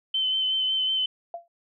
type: tone with vibrato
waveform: sine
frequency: 3066 Hz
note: G7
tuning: 39 cents flat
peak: -22 dBFS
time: 0.14-1.06 s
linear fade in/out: 5 ms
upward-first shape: sine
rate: 5.4 Hz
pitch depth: 19 cents each way
type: tone with exponential decay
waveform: sine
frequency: 685 Hz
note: F5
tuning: 34 cents flat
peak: -28 dBFS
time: 1.34-1.48 s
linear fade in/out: 2 ms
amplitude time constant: 29 ms
effects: none